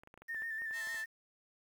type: clicks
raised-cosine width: 0.5 ms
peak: -39 dBFS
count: 11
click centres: 0.035 / 0.074 / 0.141 / 0.176 / 0.22 / 0.346 / 0.421 / 0.619 / 0.71 / 0.872 / 0.945 s
type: tone with vibrato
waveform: sine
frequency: 1800 Hz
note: A6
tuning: 39 cents sharp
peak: -37 dBFS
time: 0.28-1.06 s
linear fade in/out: 20 ms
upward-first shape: square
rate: 6.6 Hz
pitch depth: 34 cents each way
type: chord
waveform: 5% pulse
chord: A minor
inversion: second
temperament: equal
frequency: 659.3 / 880 / 1046.5 Hz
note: E5 / A5 / C6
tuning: 0 / 0 / 0 cents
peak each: -41 / -39 / -40 dBFS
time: 0.72-1.05 s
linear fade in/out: 50 ms
effects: 10-bit